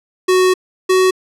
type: tone pair in turn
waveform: square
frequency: 370 / 373.2 Hz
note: F#4 / F#4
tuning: 0 / +15 cents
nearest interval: unison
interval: 15 cents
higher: second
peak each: -10 dBFS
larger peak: neither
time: 0.28-0.54 / 0.89-1.11 s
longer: first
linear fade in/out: 10 ms
effects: low-pass 11000 Hz 12 dB/octave